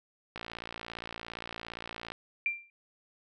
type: click train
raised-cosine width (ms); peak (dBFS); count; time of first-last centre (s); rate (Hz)
0.3; -23; 102; 0.36-2.12; 57.4
type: tone with exponential decay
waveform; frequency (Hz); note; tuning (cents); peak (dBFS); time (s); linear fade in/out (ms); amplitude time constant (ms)
sine; 2367; D7; +13; -24; 2.46-2.7; 1; 52
effects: none